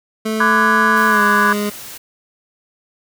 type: tone with pitch glide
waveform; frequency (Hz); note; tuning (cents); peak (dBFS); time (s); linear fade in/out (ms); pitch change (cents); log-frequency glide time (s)
25% pulse; 218.7 to 207; A3 to G#3; -10 to -5; -14; 0.25-1.7; 10; -95; 1.08-1.22
type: chord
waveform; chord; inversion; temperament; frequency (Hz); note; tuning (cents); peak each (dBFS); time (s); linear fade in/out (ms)
sine; G# half-diminished seventh; first; equal with one note detuned; 1008.5 / 1174.7 / 1480 / 1661.2; B5 / D6 / F#6 / G#6; +36 / 0 / 0 / 0; -17; 0.4-1.53; 5
type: noise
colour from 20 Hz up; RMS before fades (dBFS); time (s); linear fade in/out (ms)
white; -33; 0.96-1.98; 10
effects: none